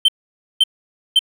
triangle tone bursts, 3107 Hz, G7, 16 cents flat, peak -7 dBFS, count 3, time 0.05-1.192 s, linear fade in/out 5 ms, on 34 ms, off 520 ms, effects none

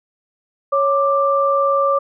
sine tone pair together, 554.4 / 1178.8 Hz, C#5 / D6, 0 / +6 cents, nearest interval octave + minor second, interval 1306 cents, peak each -16 dBFS, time 0.72-1.99 s, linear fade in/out 10 ms, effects none

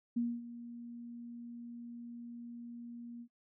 sine tone with ADSR envelope, 237 Hz, A#3, 29 cents sharp, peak -29 dBFS, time 0.16-3.28 s, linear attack 11 ms, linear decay 240 ms, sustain -15 dB, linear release 68 ms, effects noise-tail reverb RT60 0.1 s tail -21 dB re dry

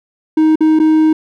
triangle tone with dropouts, 313.5 Hz, D#4, 13 cents sharp, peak -5 dBFS, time 0.37-1.13 s, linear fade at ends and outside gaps 5 ms, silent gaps 0.557-0.606 / 0.791-0.798 s, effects none

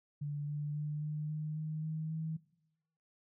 sine tone with pitch steps, 145.8 / 147.66 / 149.55 / 151.47 / 153.4 / 155.36 / 157.35 / 159.36 Hz, D3 / D3 / D3 / D#3 / D#3 / D#3 / D#3 / D#3, -12 / +10 / +32 / -46 / -24 / -2 / +20 / +42 cents, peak -35 dBFS, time 0.21-2.37 s, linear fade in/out 10 ms, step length 270 ms, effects noise-tail reverb RT60 0.9 s tail -20 dB re dry

